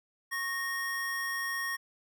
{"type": "tone pair together", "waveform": "square", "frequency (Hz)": [1097.8, 1857], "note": ["C#6", "A#6"], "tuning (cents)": [-17, -7], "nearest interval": "major sixth", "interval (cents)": 910, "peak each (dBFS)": [-40, -33], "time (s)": [0.31, 1.77], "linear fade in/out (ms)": 20, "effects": []}